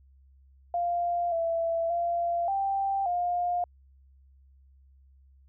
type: tone with pitch steps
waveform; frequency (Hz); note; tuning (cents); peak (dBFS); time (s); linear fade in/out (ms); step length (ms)
sine; 696 / 666 / 688 / 785 / 707; F5 / E5 / F5 / G5 / F5; -6 / +18 / -26 / +2 / +21; -25; 0.74-3.64; 2; 580
effects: added 67 Hz sine -55 dBFS peak until 5.48 s